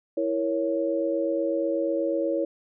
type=chord; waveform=sine; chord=A# diminished; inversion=second; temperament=equal; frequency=329.6 / 466.2 / 554.4 Hz; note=E4 / A#4 / C#5; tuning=0 / 0 / 0 cents; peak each=-27 / -30 / -26 dBFS; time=0.17-2.45 s; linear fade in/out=5 ms; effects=none

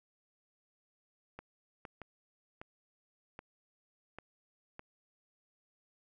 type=clicks; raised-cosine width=0.5 ms; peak=-30 dBFS; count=7; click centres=1.39 / 1.852 / 2.017 / 2.615 / 3.391 / 4.186 / 4.794 s; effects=none

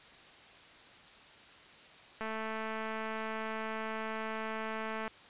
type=click train; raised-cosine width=0.5 ms; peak=-24 dBFS; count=632; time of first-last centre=2.21-5.078 s; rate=220 Hz; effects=white hiss -55 dBFS RMS until 5.29 s + resampled to 8000 Hz

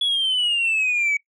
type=exponential sweep; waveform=sine; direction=down; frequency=3405 to 2256 Hz; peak=-16 dBFS; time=0.01-1.17 s; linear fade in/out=5 ms; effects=noise-tail reverb RT60 0.1 s tail -20 dB re dry + tanh soft clip ceiling -16 dBFS

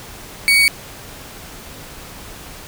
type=tone; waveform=35% pulse; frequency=2246 Hz; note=C#7; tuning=22 cents sharp; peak=-8 dBFS; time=0.48-0.68 s; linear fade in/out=0 ms; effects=pink hiss -36 dBFS RMS until 2.67 s

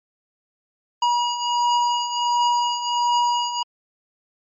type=beating tone pair; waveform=square; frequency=960 / 961.4 Hz; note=B5 / B5; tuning=-49 / -47 cents; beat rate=1.4 Hz; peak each=-26 / -20 dBFS; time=1.02-3.63 s; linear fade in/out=5 ms; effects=MP3 32 kbps

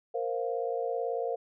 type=chord; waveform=sine; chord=Bb suspended second; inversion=none; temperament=just; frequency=466.2 / 524.4 / 699.2 Hz; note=Bb4 / C5 / F5; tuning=0 / +4 / +2 cents; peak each=-32 / -34 / -35 dBFS; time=0.14-1.36 s; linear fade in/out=10 ms; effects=none

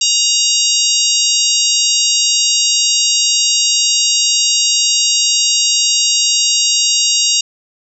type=harmonic tone; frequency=942 Hz; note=A#5; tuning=18 cents sharp; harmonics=3 / 4 / 5 / 6 / 7 / 8; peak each=-18 / -18 / -18 / -18 / -18 / -18 dBFS; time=0.01-7.41 s; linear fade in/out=5 ms; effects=none

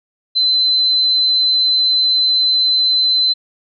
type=tone; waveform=sine; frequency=4054 Hz; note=B7; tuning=45 cents sharp; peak=-11 dBFS; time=0.35-3.34 s; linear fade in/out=20 ms; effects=none

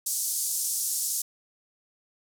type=band-pass noise; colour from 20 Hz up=white; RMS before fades=-29 dBFS; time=0.06-1.22 s; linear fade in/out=5 ms; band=5700 to 12000 Hz; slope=24 dB/octave; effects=none

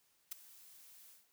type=noise with ADSR envelope; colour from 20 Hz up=blue; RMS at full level=-39 dBFS; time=0.31-1.27 s; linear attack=11 ms; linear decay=9 ms; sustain=-20 dB; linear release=170 ms; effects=white hiss -74 dBFS RMS until 1.32 s

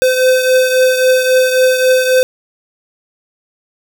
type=beating tone pair; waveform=square; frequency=512 / 515.7 Hz; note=C5 / C5; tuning=-38 / -25 cents; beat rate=3.7 Hz; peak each=-10 / -17 dBFS; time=0.02-2.23 s; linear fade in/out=0 ms; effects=none

